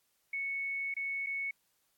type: tone with dropouts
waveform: sine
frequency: 2212 Hz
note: C#7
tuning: 4 cents flat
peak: -33 dBFS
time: 0.33-1.51 s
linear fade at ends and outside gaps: 5 ms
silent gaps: 0.941-0.965 / 1.263-1.268 s
effects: white hiss -75 dBFS RMS until 1.97 s + AAC 64 kbps